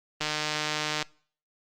click train, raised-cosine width 0.2 ms, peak -11 dBFS, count 125, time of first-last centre 0.21-1.026 s, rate 152 Hz, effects noise-tail reverb RT60 0.5 s tail -24 dB re dry + Opus 32 kbps

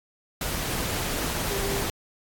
sine tone in noise, 395.9 Hz, G4, 17 cents sharp, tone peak -30 dBFS, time 1.51-1.82 s, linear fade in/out 2 ms, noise pink, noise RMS -29 dBFS, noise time 0.41-1.9 s, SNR -4 dB, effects AAC 64 kbps

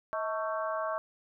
harmonic tone with a mistuned harmonic, 222.6 Hz, A3, 20 cents sharp, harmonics 3 / 4 / 5 / 6 / 7, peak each -33 / -41 / -35 / -41 / -42 dBFS, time 0.13-0.98 s, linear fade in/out 0 ms, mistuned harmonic 3, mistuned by -74 cents, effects none

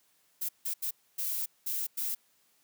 violet noise bursts at uneven times, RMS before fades -33 dBFS, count 6, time 0.41-0.49 / 0.65-0.74 / 0.82-0.91 / 1.18-1.46 / 1.66-1.87 / 1.97-2.15 s, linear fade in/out 10 ms, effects white hiss -69 dBFS RMS until 2.63 s + high-pass 100 Hz 12 dB/octave

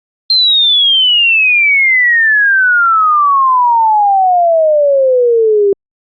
sine exponential sweep, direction down, 4186 to 392 Hz, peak -6 dBFS, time 0.3-5.73 s, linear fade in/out 2 ms, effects Opus 48 kbps

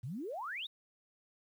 sine exponential sweep, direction up, 108.4 to 3902 Hz, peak -38 dBFS, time 0.03-0.67 s, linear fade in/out 10 ms, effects 11-bit

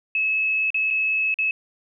sine tone with dropouts, 2588 Hz, E7, 32 cents flat, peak -19 dBFS, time 0.15-1.51 s, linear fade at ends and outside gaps 2 ms, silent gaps 0.704-0.744 / 0.904-0.908 / 1.342-1.387 s, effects none

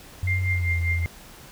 sine tone with pitch glide, 92.4 to 84.73 Hz, F#2 to E2, -2 to +48 cents, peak -22 dBFS, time 0.23-1.06 s, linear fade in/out 0 ms, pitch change -150 cents, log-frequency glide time 0.49-0.73 s
sine tone with tremolo, 2100 Hz, C7, 6 cents sharp, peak -22 dBFS, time 0.27-1.06 s, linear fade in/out 5 ms, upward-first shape triangle, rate 5.1 Hz, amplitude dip 90%
effects pink hiss -46 dBFS RMS until 1.51 s

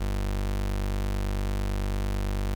35% pulse tone, 48.99 Hz, G1, in tune, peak -24 dBFS, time 0-2.55 s, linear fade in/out 10 ms, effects 9-bit

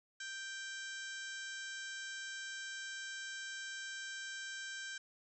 harmonic tone with a mistuned harmonic, 784 Hz, G5, in tune, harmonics 2 / 3 / 4 / 5 / 6 / 7 / 8 / 9 / 10, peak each -44 / -57 / -52 / -55 / -60 / -54 / -54 / -59 / -56 dBFS, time 0.2-4.98 s, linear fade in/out 5 ms, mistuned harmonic 10, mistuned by -30 cents, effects none

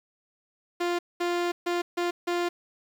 sawtooth tone bursts at uneven times, 349.2 Hz, F4, in tune, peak -21 dBFS, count 5, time 0.8-0.99 / 1.2-1.52 / 1.66-1.82 / 1.97-2.11 / 2.27-2.49 s, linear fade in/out 10 ms, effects low-pass 5000 Hz 12 dB/octave + 8-bit

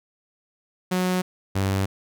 sawtooth tone pair in turn, 183 / 96.94 Hz, F#3 / G2, -19 / -19 cents, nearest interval major seventh, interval 1100 cents, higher first, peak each -17 dBFS, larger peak neither, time 0.91-1.22 / 1.55-1.86 s, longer neither, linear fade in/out 10 ms, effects none

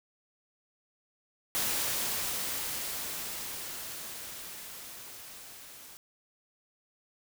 white noise with level ramp, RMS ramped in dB -30 to -50 dBFS, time 1.55-5.97 s, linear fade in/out 0 ms, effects none

